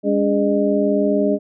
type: tone cluster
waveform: sine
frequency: 204.1 / 284.1 / 411.5 / 610 Hz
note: G#3 / C#4 / G#4 / D#5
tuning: -30 / +43 / -16 / -34 cents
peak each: -20 dBFS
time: 0.03-1.39 s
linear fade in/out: 50 ms
effects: none